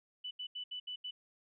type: tone bursts at uneven times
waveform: sine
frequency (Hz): 2982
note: F#7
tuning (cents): +13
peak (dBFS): -39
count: 6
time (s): 0.24-0.31 / 0.39-0.47 / 0.55-0.64 / 0.71-0.8 / 0.87-0.96 / 1.04-1.11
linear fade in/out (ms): 10
effects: none